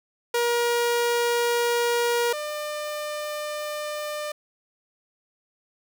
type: tone pair in turn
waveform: sawtooth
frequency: 475.5 / 599.1 Hz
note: A#4 / D5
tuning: +34 / +34 cents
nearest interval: major third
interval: 400 cents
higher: second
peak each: -17 / -25 dBFS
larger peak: first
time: 0.34-2.33 / 2.33-4.32 s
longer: neither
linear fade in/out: 5 ms
effects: none